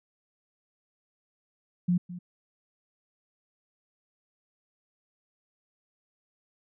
sine tone with echo, 177.3 Hz, F3, 26 cents sharp, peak -21 dBFS, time 1.88-1.98 s, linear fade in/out 10 ms, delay 210 ms, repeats 1, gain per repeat -15 dB, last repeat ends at 2.19 s, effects none

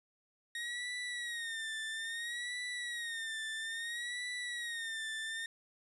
30% pulse tone with vibrato, 1867 Hz, A#6, 2 cents sharp, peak -35 dBFS, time 0.55-5.46 s, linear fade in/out 2 ms, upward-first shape sine, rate 0.6 Hz, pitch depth 93 cents each way, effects resampled to 24000 Hz + 12-bit

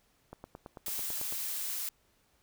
click train, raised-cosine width 1 ms, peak -30 dBFS, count 10, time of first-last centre 0.33-1.324 s, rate 9.05 Hz
blue noise, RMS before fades -36 dBFS, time 0.86-1.89 s, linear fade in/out 2 ms
effects pink hiss -70 dBFS RMS until 2.42 s

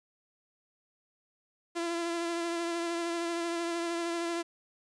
sawtooth tone with vibrato, 339.2 Hz, E4, 50 cents sharp, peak -27 dBFS, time 1.75-4.43 s, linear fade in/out 20 ms, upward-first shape triangle, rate 13 Hz, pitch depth 27 cents each way, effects resampled to 22050 Hz + 10-bit

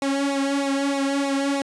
sawtooth tone with flanger, 277.2 Hz, C#4, in tune, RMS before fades -23 dBFS, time 0.02-1.62 s, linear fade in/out 2 ms, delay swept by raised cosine 0.62 to 2.82 ms, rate 3.2 Hz, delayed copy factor -0.85, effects resampled to 22050 Hz

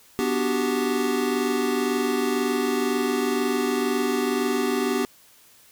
square chord, G major seventh, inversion first, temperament equal, 246.9 / 293.7 / 370 / 392 Hz, B3 / D4 / F#4 / G4, 0 / 0 / 0 / 0 cents, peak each -27 / -30 / -31 / -26 dBFS, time 0.19-5.05 s, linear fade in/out 0 ms, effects white hiss -54 dBFS RMS until 5.71 s

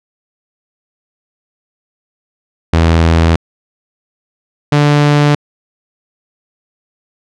sawtooth tone pair in turn, 82.41 / 146.55 Hz, E2 / D3, 0 / -3 cents, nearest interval minor seventh, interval 997 cents, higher second, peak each -3 dBFS, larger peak neither, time 2.73-3.36 / 4.72-5.35 s, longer neither, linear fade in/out 5 ms, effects low-pass 5000 Hz 12 dB/octave

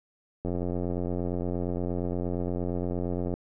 click train, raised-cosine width 2 ms, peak -18 dBFS, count 257, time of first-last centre 0.45-3.339 s, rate 88.6 Hz, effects none

